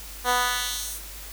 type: tone with high-pass filter sweep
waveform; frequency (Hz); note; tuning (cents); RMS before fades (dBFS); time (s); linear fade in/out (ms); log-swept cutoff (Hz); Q
10% pulse; 246.9; B3; 0; -26; 0.24-1.01; 50; 540 to 11000; 0.9
effects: added 50 Hz sine -41 dBFS peak until 1.32 s + white hiss -41 dBFS RMS until 1.32 s